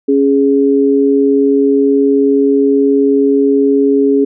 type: tone pair together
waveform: sine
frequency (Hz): 276.5 / 415.3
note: C#4 / G#4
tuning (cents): -4 / 0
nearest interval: perfect fifth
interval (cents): 704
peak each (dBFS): -10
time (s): 0.08-4.25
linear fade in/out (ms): 10
effects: none